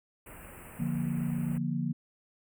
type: band-stop noise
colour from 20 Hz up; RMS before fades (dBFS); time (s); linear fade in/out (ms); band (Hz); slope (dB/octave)
pink; -48; 0.26-1.58; 5; 2800 to 7900; 96
type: chord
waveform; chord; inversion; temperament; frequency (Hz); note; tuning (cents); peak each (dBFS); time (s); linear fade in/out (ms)
sine; Bb major; first; equal with one note detuned; 146.83 / 174.61 / 235.2; D3 / F3 / Bb3; 0 / 0 / +16; -33; 0.79-1.93; 10
effects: none